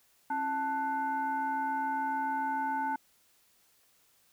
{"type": "tone with frequency modulation", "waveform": "sine", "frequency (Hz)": 880, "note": "A5", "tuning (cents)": 0, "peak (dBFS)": -29, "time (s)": [0.3, 2.96], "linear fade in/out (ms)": 5, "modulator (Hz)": 609, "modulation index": 0.69, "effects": ["white hiss -67 dBFS RMS until 4.32 s"]}